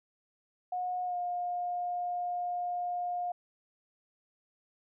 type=tone with pitch glide; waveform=sine; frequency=725 to 710.5 Hz; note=F#5 to F5; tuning=-35 to +30 cents; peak=-31 dBFS; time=0.72-3.32 s; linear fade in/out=5 ms; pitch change=-35 cents; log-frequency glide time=1.05-1.16 s; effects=none